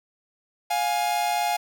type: tone pair together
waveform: 45% pulse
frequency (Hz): 706.9 / 830.6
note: F5 / G#5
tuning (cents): +21 / 0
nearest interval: minor third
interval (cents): 279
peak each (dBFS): -25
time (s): 0.7-1.57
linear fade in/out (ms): 10
effects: none